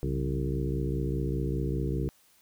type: harmonic tone with a mistuned harmonic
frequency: 65 Hz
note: C2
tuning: 11 cents flat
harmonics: 1 / 2 / 3 / 4 / 5 / 6 / 7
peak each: -32 / -31 / -38 / -40 / -36 / -37 / -40 dBFS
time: 0.03-2.09 s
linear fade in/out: 0 ms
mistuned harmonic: 2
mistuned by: +130 cents
effects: white hiss -63 dBFS RMS until 2.41 s